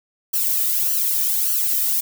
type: noise with flanger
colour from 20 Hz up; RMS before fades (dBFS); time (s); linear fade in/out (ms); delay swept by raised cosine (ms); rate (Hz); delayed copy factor
violet; -20; 0.33-2.01; 10; 0.67 to 1.66; 1.7; +0.9
effects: none